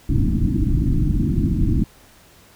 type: low-pass noise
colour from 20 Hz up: pink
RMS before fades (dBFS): -18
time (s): 0.09-1.84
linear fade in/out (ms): 5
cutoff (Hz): 330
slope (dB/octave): 96
effects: pink hiss -50 dBFS RMS until 2.55 s